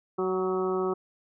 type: harmonic tone with a mistuned harmonic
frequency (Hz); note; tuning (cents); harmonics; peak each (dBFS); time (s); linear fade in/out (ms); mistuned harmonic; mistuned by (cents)
186.7; F#3; +16; 1 / 2 / 3 / 4 / 5 / 6 / 7; -35 / -26 / -40 / -37 / -41 / -37 / -37; 0.18-0.94; 10; 7; -26
effects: none